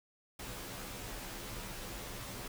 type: noise with comb filter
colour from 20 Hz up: pink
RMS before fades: -44 dBFS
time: 0.39-2.48 s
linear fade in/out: 5 ms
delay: 13 ms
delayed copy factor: -1
effects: none